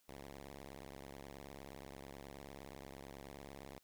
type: tone with vibrato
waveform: 5% pulse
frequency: 68.6 Hz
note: C#2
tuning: 17 cents flat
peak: -39 dBFS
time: 0.08-3.79 s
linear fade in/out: 10 ms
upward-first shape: sine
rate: 19 Hz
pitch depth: 240 cents each way
effects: white hiss -75 dBFS RMS until 3.83 s